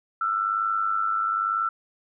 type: tone with amplitude modulation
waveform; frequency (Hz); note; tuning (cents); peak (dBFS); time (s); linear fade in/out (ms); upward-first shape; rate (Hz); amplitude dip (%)
sine; 1338; E6; +25; -19; 0.21-1.69; 5; sine; 101; 65
effects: none